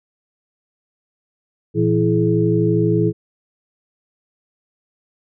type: tone cluster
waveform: sine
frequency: 116 / 168.5 / 330.6 / 422.6 Hz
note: A#2 / E3 / E4 / G#4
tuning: -8 / +38 / +5 / +30 cents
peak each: -19 dBFS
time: 1.74-3.13 s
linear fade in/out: 50 ms
effects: none